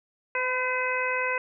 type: harmonic tone with a mistuned harmonic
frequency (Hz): 509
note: C5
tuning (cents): -48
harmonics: 1 / 2 / 3 / 4 / 5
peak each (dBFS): -31 / -31 / -31 / -31 / -31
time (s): 0.35-1.38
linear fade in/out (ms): 2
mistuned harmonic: 2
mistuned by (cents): -15
effects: none